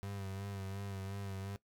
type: tone with vibrato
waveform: 35% pulse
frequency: 98 Hz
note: G2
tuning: in tune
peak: -39 dBFS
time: 0.03-1.56 s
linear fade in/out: 0 ms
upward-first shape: sine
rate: 2.8 Hz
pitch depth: 37 cents each way
effects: noise-tail reverb RT60 0.1 s tail -18 dB re dry